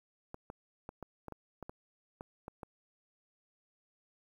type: clicks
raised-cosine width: 1 ms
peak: -29 dBFS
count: 11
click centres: 0.344 / 0.501 / 0.891 / 1.027 / 1.283 / 1.323 / 1.627 / 1.695 / 2.209 / 2.481 / 2.632 s
effects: 10-bit